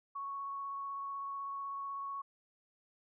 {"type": "tone with vibrato", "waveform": "sine", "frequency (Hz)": 1108.7, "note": "C#6", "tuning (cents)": 0, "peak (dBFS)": -38, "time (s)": [0.15, 2.22], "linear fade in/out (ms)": 10, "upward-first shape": "sine", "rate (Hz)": 16, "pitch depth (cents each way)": 8, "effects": []}